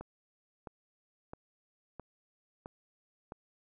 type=click train; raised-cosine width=1 ms; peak=-29 dBFS; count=6; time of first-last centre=0.01-3.321 s; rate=1.51 Hz; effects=none